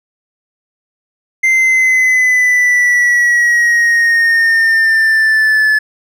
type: exponential sweep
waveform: triangle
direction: down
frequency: 2086 to 1725 Hz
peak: -6 dBFS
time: 1.43-5.79 s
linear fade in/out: 10 ms
effects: none